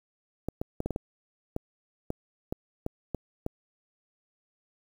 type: clicks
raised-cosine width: 2 ms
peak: -17 dBFS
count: 12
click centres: 0.486 / 0.615 / 0.804 / 0.86 / 0.907 / 0.961 / 1.564 / 2.104 / 2.525 / 2.864 / 3.147 / 3.464 s
effects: 8-bit